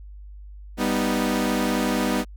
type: chord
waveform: sawtooth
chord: G augmented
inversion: none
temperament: equal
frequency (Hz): 196 / 246.9 / 311.1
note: G3 / B3 / D#4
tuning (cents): 0 / 0 / 0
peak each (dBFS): -22 / -20 / -23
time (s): 0.77-2.25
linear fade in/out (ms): 50
effects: added 50 Hz sine -38 dBFS peak until 2.36 s